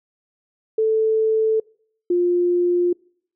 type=tone pair in turn; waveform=sine; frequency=440 / 352.4 Hz; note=A4 / F4; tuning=0 / +16 cents; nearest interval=major third; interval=384 cents; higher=first; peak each=-15 dBFS; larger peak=neither; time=0.78-1.6 / 2.1-2.93 s; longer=second; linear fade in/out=5 ms; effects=noise-tail reverb RT60 0.6 s tail -26 dB re dry